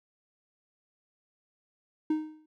triangle tone with exponential decay, 310 Hz, D#4, 6 cents flat, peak -20 dBFS, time 2.1-2.46 s, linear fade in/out 5 ms, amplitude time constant 78 ms, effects none

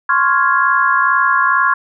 sine chord, Db major seventh, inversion third, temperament equal, 1046.5 / 1108.7 / 1396.9 / 1661.2 Hz, C6 / Db6 / F6 / Ab6, 0 / 0 / 0 / 0 cents, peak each -16 dBFS, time 0.09-1.74 s, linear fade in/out 5 ms, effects none

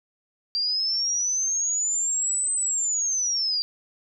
sine linear two-way sweep, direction up then down, 4695 to 8200 to 4695 Hz, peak -22 dBFS, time 0.55-3.62 s, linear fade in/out 0 ms, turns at 2.53 s, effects none

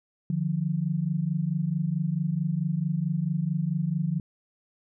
sine tone pair together, 150.7 / 175.25 Hz, D3 / F3, +45 / +6 cents, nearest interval minor third, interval 261 cents, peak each -27 dBFS, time 0.3-4.2 s, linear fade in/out 2 ms, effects none

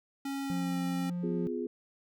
square tone with pitch glide, 275.2 to 268 Hz, C#4 to C4, -12 to +42 cents, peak -34 dBFS, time 0.25-1.1 s, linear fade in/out 5 ms, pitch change -46 cents, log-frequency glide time 0.43-0.78 s
triangle tone, 176.2 Hz, F3, 16 cents sharp, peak -30 dBFS, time 0.5-1.47 s, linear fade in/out 0 ms
sine chord, F diminished, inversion second, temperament equal with one note detuned, 251.5 / 349.2 / 415.3 Hz, Cb4 / F4 / Ab4, +32 / 0 / 0 cents, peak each -36 dBFS, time 1.23-1.67 s, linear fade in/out 5 ms
effects none

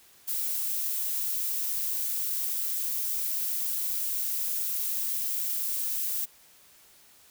violet noise, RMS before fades -30 dBFS, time 0.27-6.26 s, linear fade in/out 20 ms, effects white hiss -57 dBFS RMS until 7.3 s

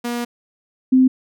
sawtooth / sine tone pair in turn, 239.3 / 258.7 Hz, A#3 / C4, +46 / -19 cents, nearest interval minor second, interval 135 cents, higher second, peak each -18 / -9 dBFS, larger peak second, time 0.04-0.25 / 0.92-1.08 s, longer first, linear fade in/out 10 ms, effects none

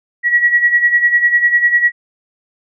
sine tone with tremolo, 1922 Hz, B6, 48 cents flat, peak -6 dBFS, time 0.23-1.92 s, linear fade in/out 50 ms, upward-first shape sine, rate 10 Hz, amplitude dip 70%, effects none

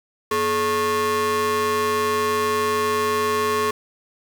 45% pulse ring-modulated tone, 333.1 Hz, E4, 18 cents sharp, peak -16 dBFS, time 0.31-3.71 s, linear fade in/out 5 ms, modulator 760 Hz, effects 7-bit

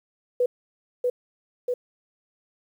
sine tone with echo, 493.9 Hz, B4, in tune, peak -18 dBFS, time 0.4-0.46 s, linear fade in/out 5 ms, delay 640 ms, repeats 2, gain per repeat -2 dB, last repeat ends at 1.74 s, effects 9-bit

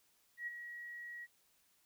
sine tone with ADSR envelope, 1910 Hz, A#6, 42 cents sharp, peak -37 dBFS, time 0.37-1.27 s, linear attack 100 ms, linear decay 22 ms, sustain -8 dB, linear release 35 ms, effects white hiss -73 dBFS RMS until 1.85 s

